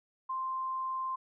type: tone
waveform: sine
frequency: 1046.5 Hz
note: C6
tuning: in tune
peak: -32 dBFS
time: 0.29-1.16 s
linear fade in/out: 10 ms
effects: none